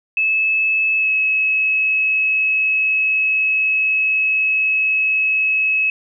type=tone with pitch glide; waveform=sine; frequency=2603 to 2576 Hz; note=E7 to E7; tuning=-22 to -41 cents; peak=-14 dBFS; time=0.17-5.9 s; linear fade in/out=2 ms; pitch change=-19 cents; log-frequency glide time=0.97-1.1 s; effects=none